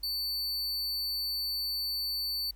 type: tone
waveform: 45% pulse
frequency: 4500 Hz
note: C#8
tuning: 25 cents sharp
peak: -30 dBFS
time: 0.03-2.51 s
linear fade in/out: 5 ms
effects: added 49 Hz sine -50 dBFS peak until 2.55 s + pink hiss -67 dBFS RMS until 2.55 s